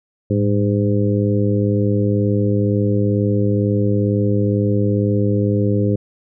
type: harmonic tone with a mistuned harmonic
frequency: 102.1 Hz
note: G#2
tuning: 29 cents flat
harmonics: 1 / 2 / 3 / 4 / 5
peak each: -17 / -20 / -22 / -23 / -24 dBFS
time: 0.3-5.96 s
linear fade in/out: 5 ms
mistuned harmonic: 1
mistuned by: +74 cents
effects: none